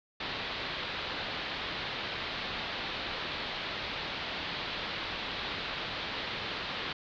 white low-pass noise, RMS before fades -37 dBFS, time 0.2-6.93 s, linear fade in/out 5 ms, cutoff 4200 Hz, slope 48 dB/octave, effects none

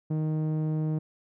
sawtooth tone with low-pass filter, 155.56 Hz, D#3, in tune, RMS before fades -28 dBFS, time 0.1-0.99 s, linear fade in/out 10 ms, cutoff 400 Hz, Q 0.54, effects none

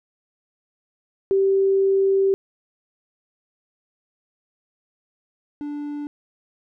sine / triangle tone pair in turn, 388.9 / 292.4 Hz, G4 / D4, -14 / -7 cents, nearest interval perfect fourth, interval 493 cents, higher first, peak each -15 / -25 dBFS, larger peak first, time 1.31-2.34 / 5.61-6.07 s, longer first, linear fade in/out 0 ms, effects none

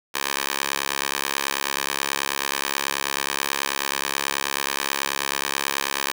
10% pulse tone with high-pass filter, 69.3 Hz, C#2, in tune, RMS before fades -26 dBFS, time 0.14-6.12 s, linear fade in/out 10 ms, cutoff 1100 Hz, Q 0.57, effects none

